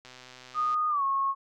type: click train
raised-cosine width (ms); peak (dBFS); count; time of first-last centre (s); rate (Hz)
0.2; -30; 89; 0.05-0.743; 127
type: tone with pitch glide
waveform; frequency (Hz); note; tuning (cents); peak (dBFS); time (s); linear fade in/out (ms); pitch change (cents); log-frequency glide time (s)
sine; 1233 to 1092.2; D#6 to C#6; -16 to -26; -24; 0.54-1.35; 50; -210; 0.89-1.03
effects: none